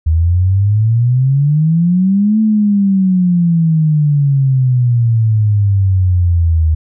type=exponential two-way sweep; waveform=sine; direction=up then down; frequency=77.78 to 220 to 77.78 Hz; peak=-8 dBFS; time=0.06-6.75 s; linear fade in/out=10 ms; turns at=2.4 s; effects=none